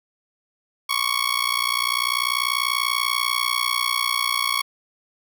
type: tone with amplitude modulation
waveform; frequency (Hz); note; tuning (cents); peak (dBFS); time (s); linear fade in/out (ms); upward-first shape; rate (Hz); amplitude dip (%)
15% pulse; 1108.7; C#6; 0; -10; 0.89-4.62; 10; sine; 60.3; 95
effects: none